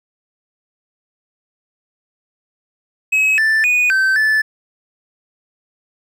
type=tone with pitch steps; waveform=triangle; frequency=2559 / 1766 / 2475 / 1547 / 1745 Hz; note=D#7 / A6 / D#7 / G6 / A6; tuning=+48 / +6 / -10 / -23 / -15 cents; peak=-10 dBFS; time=3.12-4.42 s; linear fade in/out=10 ms; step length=260 ms; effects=none